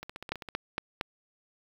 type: two click trains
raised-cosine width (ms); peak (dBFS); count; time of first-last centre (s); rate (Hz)
0.3; -24 / -14; 8 / 4; 0.03-0.488 / 0.32-1.011; 15.3 / 4.34
effects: 7-bit

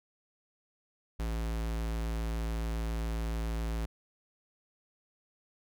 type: tone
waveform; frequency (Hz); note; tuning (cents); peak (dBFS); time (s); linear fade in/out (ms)
square; 55.8; A1; +25; -32; 1.19-3.86; 10
effects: none

